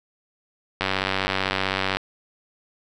click train, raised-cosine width 0.3 ms, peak -6 dBFS, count 112, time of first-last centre 0.81-1.97 s, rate 95.7 Hz, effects none

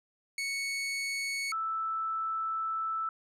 sawtooth / sine tone pair in turn, 2217 / 1318.2 Hz, C#7 / E6, 0 / 0 cents, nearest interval major sixth, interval 900 cents, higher first, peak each -28 / -30 dBFS, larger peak first, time 0.38-1.52 / 1.52-3.09 s, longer second, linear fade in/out 2 ms, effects low-pass 10000 Hz 12 dB/octave

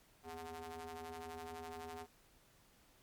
sawtooth ring-modulated tone, 162.3 Hz, E3, 27 cents flat, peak -39 dBFS, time 0.23-2.07 s, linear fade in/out 50 ms, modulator 574 Hz, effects pink hiss -68 dBFS RMS until 3.02 s + MP3 96 kbps

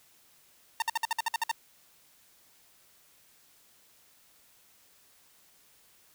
sawtooth tone bursts, 912 Hz, A#5, 38 cents flat, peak -22 dBFS, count 10, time 0.8-1.514 s, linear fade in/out 2 ms, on 21 ms, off 56 ms, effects white hiss -62 dBFS RMS until 6.14 s

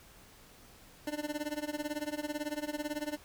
25% pulse tone with tremolo, 297.9 Hz, D4, 25 cents sharp, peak -28 dBFS, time 1.07-3.17 s, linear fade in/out 2 ms, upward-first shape sine, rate 18 Hz, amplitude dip 90%, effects pink hiss -57 dBFS RMS until 3.24 s

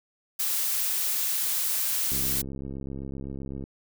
blue noise, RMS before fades -27 dBFS, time 0.39-2.42 s, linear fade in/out 10 ms
click train, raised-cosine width 3 ms, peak -24 dBFS, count 104, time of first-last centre 2.12-3.639 s, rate 67.8 Hz
effects none

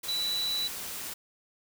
sine tone in noise, 3951 Hz, B7, in tune, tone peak -28 dBFS, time 0.08-0.68 s, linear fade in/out 10 ms, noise white, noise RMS -38 dBFS, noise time 0.03-1.14 s, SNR +7 dB, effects none

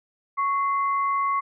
sine tone pair together, 1108.7 / 2065 Hz, C#6 / C7, 0 / -23 cents, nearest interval major seventh, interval 1077 cents, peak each -21 / -33 dBFS, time 0.37-1.41 s, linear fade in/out 20 ms, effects none

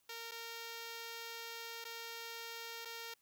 5% pulse tone with dropouts, 461.5 Hz, A#4, 17 cents flat, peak -33 dBFS, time 0.09-3.14 s, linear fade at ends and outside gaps 5 ms, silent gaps 0.312-0.317 / 1.843-1.85 / 2.85-2.854 s, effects white hiss -75 dBFS RMS until 3.21 s

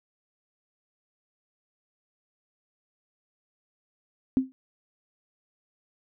sine tone with exponential decay, 261.6 Hz, C4, in tune, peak -15 dBFS, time 4.37-4.52 s, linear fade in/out 0 ms, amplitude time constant 31 ms, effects none

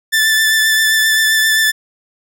sawtooth tone with vibrato, 1760 Hz, A6, in tune, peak -7 dBFS, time 0.12-1.72 s, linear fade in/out 20 ms, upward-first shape triangle, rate 7.6 Hz, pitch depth 22 cents each way, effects none

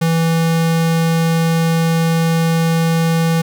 square tone, 164.6 Hz, E3, 2 cents flat, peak -13 dBFS, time 0.01-3.42 s, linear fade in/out 10 ms, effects none

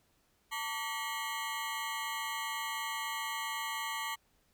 20% pulse ring-modulated tone, 1023 Hz, C6, 39 cents flat, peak -27 dBFS, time 0.51-4.16 s, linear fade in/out 20 ms, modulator 125 Hz, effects pink hiss -72 dBFS RMS until 4.53 s

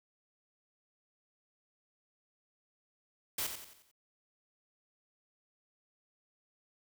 white noise with echo, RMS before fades -35 dBFS, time 3.38-3.47 s, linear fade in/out 5 ms, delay 89 ms, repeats 5, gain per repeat -7 dB, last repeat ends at 3.915 s, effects none

